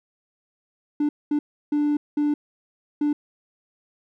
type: tone bursts at uneven times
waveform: triangle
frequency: 294.7 Hz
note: D4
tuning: 6 cents sharp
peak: -16 dBFS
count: 5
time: 1-1.09 / 1.31-1.39 / 1.72-1.97 / 2.17-2.34 / 3.01-3.13 s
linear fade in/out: 5 ms
effects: tanh soft clip ceiling -13 dBFS